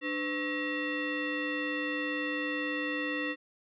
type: tone with frequency modulation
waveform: sine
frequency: 1100 Hz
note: C#6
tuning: 14 cents flat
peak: -30 dBFS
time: 0.01-3.36 s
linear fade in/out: 50 ms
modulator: 803 Hz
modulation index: 2.1
effects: none